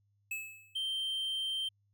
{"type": "tone with exponential decay", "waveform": "square", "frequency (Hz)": 2600, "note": "E7", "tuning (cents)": -24, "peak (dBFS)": -34, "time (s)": [0.31, 0.87], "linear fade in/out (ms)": 5, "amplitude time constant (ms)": 120}
{"type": "tone", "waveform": "triangle", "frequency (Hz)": 3136, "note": "G7", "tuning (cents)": 0, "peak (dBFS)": -31, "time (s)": [0.75, 1.69], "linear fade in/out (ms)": 10}
{"effects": ["added 101 Hz sine -70 dBFS peak until 1.93 s"]}